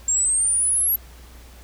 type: exponential sweep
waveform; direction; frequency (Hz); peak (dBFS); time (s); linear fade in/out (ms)
sine; up; 7360 to 11720; -17; 0.08-0.96; 5
effects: added 60 Hz sine -42 dBFS peak until 1.63 s + pink hiss -49 dBFS RMS until 1.63 s